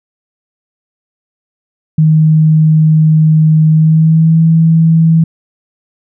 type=tone with pitch glide; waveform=sine; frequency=156.6 to 162.69 Hz; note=D#3 to E3; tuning=+11 to -22 cents; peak=-4 dBFS; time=1.98-5.24 s; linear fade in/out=5 ms; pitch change=+67 cents; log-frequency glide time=3.69-4.41 s; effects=none